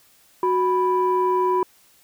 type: tone pair together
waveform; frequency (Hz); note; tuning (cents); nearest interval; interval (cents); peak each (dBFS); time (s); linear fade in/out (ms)
sine; 368.7 / 987.8; F#4 / B5; -6 / 0; octave + perfect fourth; 1706; -19 / -19; 0.43-1.63; 2
effects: tanh soft clip ceiling -11 dBFS + white hiss -56 dBFS RMS until 2.03 s